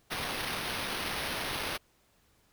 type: noise with sample-and-hold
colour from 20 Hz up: violet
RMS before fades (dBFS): -35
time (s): 0.1-1.78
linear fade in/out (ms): 20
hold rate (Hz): 7350
effects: pink hiss -68 dBFS RMS until 2.52 s